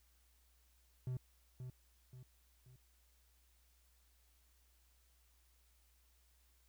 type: tone with echo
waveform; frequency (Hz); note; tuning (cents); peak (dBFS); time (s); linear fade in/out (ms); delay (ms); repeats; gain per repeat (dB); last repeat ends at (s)
triangle; 126.9; B2; +47; -36; 1.07-1.17; 2; 530; 3; -7; 2.76
effects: added 60 Hz sine -70 dBFS peak until 6.68 s + white hiss -75 dBFS RMS until 6.68 s